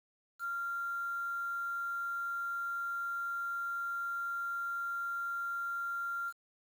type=tone with quantisation; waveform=sine; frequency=1386 Hz; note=F6; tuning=14 cents flat; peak=-34 dBFS; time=0.39-6.33 s; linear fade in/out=50 ms; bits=9; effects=none